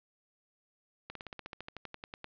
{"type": "slowing click train", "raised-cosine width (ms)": 0.3, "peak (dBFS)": -26, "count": 16, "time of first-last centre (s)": [1.1, 2.244], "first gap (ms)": 53, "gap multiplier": 1.05, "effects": ["resampled to 11025 Hz", "9-bit"]}